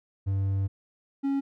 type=tone pair in turn; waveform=triangle; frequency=97.5 / 275.8 Hz; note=G2 / C#4; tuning=-9 / -9 cents; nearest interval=octave + tritone; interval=1800 cents; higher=second; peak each=-22 / -22 dBFS; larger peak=neither; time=0.26-0.68 / 1.23-1.41 s; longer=first; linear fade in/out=20 ms; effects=none